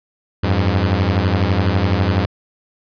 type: beating tone pair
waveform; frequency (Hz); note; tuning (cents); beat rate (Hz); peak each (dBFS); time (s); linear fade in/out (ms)
sawtooth; 88.8 / 100.8; F2 / G2; +29 / +49; 12; -13; 0.43-2.26; 10
effects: resampled to 11025 Hz